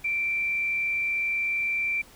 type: tone with frequency modulation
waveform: sine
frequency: 2349 Hz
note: D7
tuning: in tune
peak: -24 dBFS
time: 0.04-2.02 s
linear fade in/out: 10 ms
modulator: 71.3 Hz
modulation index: 0.44
effects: pink hiss -52 dBFS RMS until 2.15 s